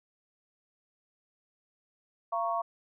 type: chord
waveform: sine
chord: Bb minor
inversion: second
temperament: equal with one note detuned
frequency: 684.9 / 932.3 / 1108.7 Hz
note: F5 / Bb5 / Db6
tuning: -34 / 0 / 0 cents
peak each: -31 / -35 / -32 dBFS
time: 2.32-2.62 s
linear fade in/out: 10 ms
effects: none